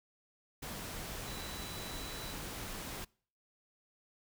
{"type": "tone in noise", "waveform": "sine", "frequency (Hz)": 3952, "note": "B7", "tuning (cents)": 0, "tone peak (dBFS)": -49, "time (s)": [1.26, 2.34], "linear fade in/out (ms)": 10, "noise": "pink", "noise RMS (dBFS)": -43, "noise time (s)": [0.62, 3.05], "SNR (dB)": -9, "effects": ["noise-tail reverb RT60 0.5 s tail -26 dB re dry"]}